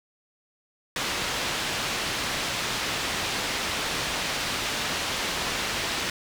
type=low-pass noise; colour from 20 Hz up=white; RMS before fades=-29 dBFS; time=0.96-6.1 s; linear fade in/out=2 ms; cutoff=4200 Hz; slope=12 dB/octave; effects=none